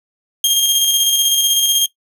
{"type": "tone with tremolo", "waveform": "sawtooth", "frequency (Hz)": 3221, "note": "G7", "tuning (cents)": 46, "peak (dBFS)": -7, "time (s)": [0.44, 1.86], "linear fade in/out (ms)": 2, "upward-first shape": "square", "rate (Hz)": 16, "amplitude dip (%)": 30, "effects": ["noise-tail reverb RT60 0.1 s tail -17 dB re dry"]}